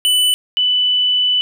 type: tone pair in turn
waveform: square / sine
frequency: 2987 / 2987 Hz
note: F#7 / F#7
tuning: +16 / +16 cents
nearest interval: unison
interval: 0 cents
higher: neither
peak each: -12 dBFS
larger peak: neither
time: 0.05-0.34 / 0.57-1.41 s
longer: second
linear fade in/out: 0 ms
effects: none